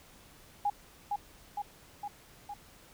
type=tone with echo; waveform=sine; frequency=820 Hz; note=G#5; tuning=22 cents flat; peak=-26 dBFS; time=0.65-0.7 s; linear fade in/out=5 ms; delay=460 ms; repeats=4; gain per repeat=-3 dB; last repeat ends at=2.54 s; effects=pink hiss -57 dBFS RMS until 2.93 s